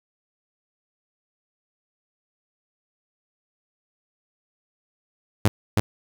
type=tone with echo; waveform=sawtooth; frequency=103.83 Hz; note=G#2; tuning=in tune; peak=-11 dBFS; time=5.45-5.48 s; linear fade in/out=0 ms; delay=320 ms; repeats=1; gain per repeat=-2 dB; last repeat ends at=5.8 s; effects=8-bit